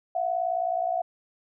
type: tone pair together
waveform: sine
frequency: 674 / 733.4 Hz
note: E5 / F#5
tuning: +38 / -15 cents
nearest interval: minor second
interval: 147 cents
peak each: -27 / -27 dBFS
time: 0.15-1.02 s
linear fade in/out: 5 ms
effects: none